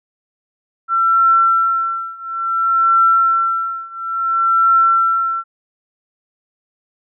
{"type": "tone with tremolo", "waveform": "sine", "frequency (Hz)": 1349, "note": "E6", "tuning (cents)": 40, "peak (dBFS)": -8, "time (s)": [0.88, 5.44], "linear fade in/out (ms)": 50, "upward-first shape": "triangle", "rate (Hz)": 0.58, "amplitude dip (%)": 95, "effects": []}